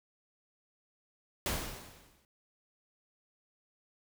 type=noise with exponential decay; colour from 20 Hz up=pink; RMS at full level=-31 dBFS; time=1.46-2.25 s; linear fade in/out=1 ms; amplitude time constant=170 ms; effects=none